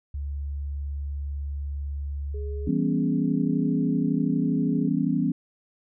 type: tone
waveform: sine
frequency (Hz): 71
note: C#2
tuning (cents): +42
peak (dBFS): -28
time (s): 0.14-2.69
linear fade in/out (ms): 5
type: tone with tremolo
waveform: sine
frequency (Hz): 415.9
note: G#4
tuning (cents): +2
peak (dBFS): -36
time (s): 2.34-4.88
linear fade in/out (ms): 5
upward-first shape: sine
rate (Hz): 0.9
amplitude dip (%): 30
type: chord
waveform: sine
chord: C# half-diminished seventh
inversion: first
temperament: equal with one note detuned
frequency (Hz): 164.81 / 196 / 246.9 / 279.4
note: E3 / G3 / B3 / C#4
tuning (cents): 0 / 0 / 0 / +14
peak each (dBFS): -27 / -28 / -26 / -26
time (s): 2.67-5.32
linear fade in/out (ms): 5
effects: none